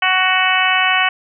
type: harmonic tone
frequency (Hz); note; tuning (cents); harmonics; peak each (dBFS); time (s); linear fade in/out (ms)
372.4; F#4; +11; 2 / 3 / 4 / 5 / 6 / 7 / 8; -20 / -20 / -20 / -20 / -20 / -20 / -20; 0.02-1.09; 5
effects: none